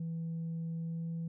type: tone with pitch glide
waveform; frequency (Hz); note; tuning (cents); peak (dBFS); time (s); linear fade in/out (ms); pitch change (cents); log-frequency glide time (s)
sine; 164.81 to 165.86; E3 to E3; 0 to +11; -33; 0-1.28; 5; +11; 0.76-1.09
effects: tanh soft clip ceiling -33 dBFS